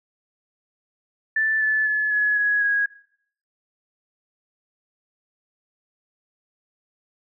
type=tone with pitch steps; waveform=sine; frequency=1760 / 1737.8 / 1715.8 / 1694.2 / 1672.8 / 1651.7 Hz; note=A6 / A6 / A6 / G#6 / G#6 / G#6; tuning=0 / -22 / -44 / +34 / +12 / -10 cents; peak=-18 dBFS; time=1.36-2.86 s; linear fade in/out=5 ms; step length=250 ms; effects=noise-tail reverb RT60 0.6 s tail -17 dB re dry